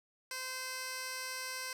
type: tone with band-pass filter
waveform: 15% pulse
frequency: 516 Hz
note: C5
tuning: 24 cents flat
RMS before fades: -41 dBFS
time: 0.31-1.73 s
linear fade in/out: 2 ms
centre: 6200 Hz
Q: 0.58
effects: none